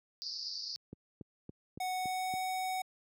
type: band-pass noise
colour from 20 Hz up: white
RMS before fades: -41 dBFS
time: 0.22-0.76 s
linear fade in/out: 0 ms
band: 4500 to 5200 Hz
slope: 96 dB/octave
type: click train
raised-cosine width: 3 ms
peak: -31 dBFS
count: 6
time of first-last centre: 0.93-2.338 s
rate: 3.55 Hz
type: tone with pitch glide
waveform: square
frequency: 740 to 747.7 Hz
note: F#5 to F#5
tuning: 0 to +18 cents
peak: -34 dBFS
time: 1.8-2.82 s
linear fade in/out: 5 ms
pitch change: +18 cents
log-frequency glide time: 1.93-2.41 s
effects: high-pass 100 Hz 12 dB/octave